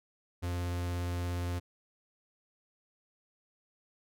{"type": "tone with vibrato", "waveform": "45% pulse", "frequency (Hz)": 88, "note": "F2", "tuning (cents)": 14, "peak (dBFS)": -32, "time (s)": [0.42, 1.6], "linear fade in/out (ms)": 20, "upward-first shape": "triangle", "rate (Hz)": 17, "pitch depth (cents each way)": 13, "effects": []}